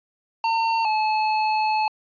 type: tone pair in turn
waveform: square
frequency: 907 / 863.5 Hz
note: A#5 / A5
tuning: -48 / -33 cents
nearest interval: minor second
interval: 85 cents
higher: first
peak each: -20 dBFS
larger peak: neither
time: 0.44-0.85 / 0.85-1.88 s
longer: second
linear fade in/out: 2 ms
effects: resampled to 11025 Hz